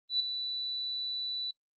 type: tone with ADSR envelope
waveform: sine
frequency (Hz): 3967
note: B7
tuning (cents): +7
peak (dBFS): -24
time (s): 0.09-1.51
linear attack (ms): 110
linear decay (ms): 5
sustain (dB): -9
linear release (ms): 5
effects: noise-tail reverb RT60 0.1 s tail -23 dB re dry + Opus 32 kbps